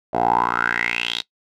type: tone with band-pass filter sweep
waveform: 10% pulse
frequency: 58.8 Hz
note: A#1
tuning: 16 cents sharp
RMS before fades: -21 dBFS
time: 0.13-1.22 s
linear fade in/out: 10 ms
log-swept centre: 620 to 3900 Hz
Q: 6.6
effects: noise-tail reverb RT60 0.1 s tail -20 dB re dry